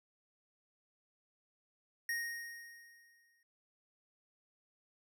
square tone with exponential decay, 1865 Hz, A#6, in tune, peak -34 dBFS, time 2.09-3.43 s, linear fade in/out 2 ms, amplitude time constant 290 ms, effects none

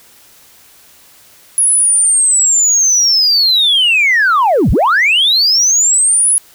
sine linear two-way sweep, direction down then up, 10548 to 32.7 to 10548 Hz, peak -6 dBFS, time 1.58-6.38 s, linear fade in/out 0 ms, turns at 4.71 s, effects tanh soft clip ceiling -5 dBFS + white hiss -44 dBFS RMS until 6.54 s

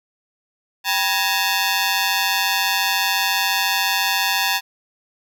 10% pulse ring-modulated tone, 880 Hz, A5, in tune, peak -6 dBFS, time 0.84-4.61 s, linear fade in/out 50 ms, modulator 92.9 Hz, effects none

